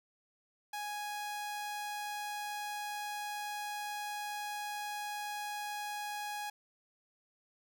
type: tone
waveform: sawtooth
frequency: 830.6 Hz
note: G#5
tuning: in tune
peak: -34 dBFS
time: 0.73-6.5 s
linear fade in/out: 5 ms
effects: 12-bit